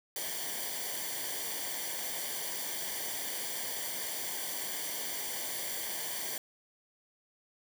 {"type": "noise with comb filter", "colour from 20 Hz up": "white", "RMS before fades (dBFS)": -37, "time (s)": [0.16, 6.38], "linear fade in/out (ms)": 2, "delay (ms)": 0.76, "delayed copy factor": -0.75, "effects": []}